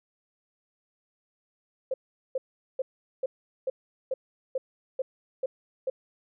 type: tone bursts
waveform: sine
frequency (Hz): 523.3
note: C5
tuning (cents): 0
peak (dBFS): -25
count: 10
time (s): 1.91-5.9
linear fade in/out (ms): 5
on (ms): 30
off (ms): 410
effects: none